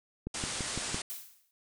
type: click train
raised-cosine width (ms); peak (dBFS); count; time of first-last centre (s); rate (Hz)
3; -22; 5; 0.27-0.945; 5.93
type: low-pass noise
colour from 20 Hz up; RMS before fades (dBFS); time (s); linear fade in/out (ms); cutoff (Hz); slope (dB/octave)
white; -37; 0.34-1.02; 5; 9600; 96
type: noise with exponential decay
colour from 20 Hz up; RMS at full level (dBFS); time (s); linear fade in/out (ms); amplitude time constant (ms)
blue; -37; 1.1-1.51; 0; 89
effects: none